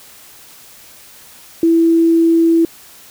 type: tone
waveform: sine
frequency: 331.1 Hz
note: E4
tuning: 8 cents sharp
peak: -8 dBFS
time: 1.63-2.65 s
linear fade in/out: 2 ms
effects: white hiss -41 dBFS RMS until 3.1 s